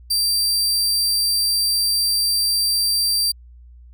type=tone; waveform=sawtooth; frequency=4699 Hz; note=D8; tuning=in tune; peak=-14 dBFS; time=0.1-3.32 s; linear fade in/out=10 ms; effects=added 60 Hz sine -41 dBFS peak until 3.93 s